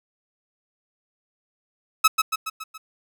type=tone with echo; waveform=sawtooth; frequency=1289 Hz; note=E6; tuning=39 cents flat; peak=-8 dBFS; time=2.04-2.08 s; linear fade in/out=10 ms; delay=140 ms; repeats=5; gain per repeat=-5 dB; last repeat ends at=2.78 s; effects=none